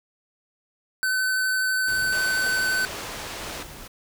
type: tone with vibrato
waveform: square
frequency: 1519 Hz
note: F#6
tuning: 45 cents sharp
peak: -22 dBFS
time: 1.03-2.85 s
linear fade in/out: 0 ms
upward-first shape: sine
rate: 12 Hz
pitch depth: 9 cents each way
type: noise with tremolo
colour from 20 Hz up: pink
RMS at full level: -39 dBFS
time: 1.87-3.88 s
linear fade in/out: 10 ms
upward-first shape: sine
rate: 2 Hz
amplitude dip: 25%
type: band-pass noise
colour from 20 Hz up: pink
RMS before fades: -36 dBFS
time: 2.12-3.63 s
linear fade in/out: 5 ms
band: 400 to 7900 Hz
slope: 12 dB/octave
effects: none